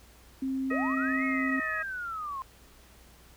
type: tone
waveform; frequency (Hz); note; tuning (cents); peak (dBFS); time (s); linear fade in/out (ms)
sine; 265.6; C4; +26; -28; 0.42-1.6; 5
type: harmonic tone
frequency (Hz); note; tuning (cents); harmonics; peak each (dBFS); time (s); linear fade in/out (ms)
632; D#5; +27; 1 / 2 / 3 / 4; -41 / -35 / -33 / -42; 0.7-1.83; 10
type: linear two-way sweep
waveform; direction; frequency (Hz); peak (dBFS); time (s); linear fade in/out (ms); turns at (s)
sine; up then down; 440 to 2189 to 1041; -33; 0.71-2.42; 0; 1.24
effects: added 60 Hz sine -57 dBFS peak until 3.36 s + pink hiss -57 dBFS RMS until 3.36 s